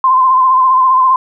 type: tone with vibrato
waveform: sine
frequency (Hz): 1036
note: C6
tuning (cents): -17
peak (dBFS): -6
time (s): 0.04-1.16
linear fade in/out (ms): 2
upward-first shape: sine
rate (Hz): 15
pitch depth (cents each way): 42
effects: none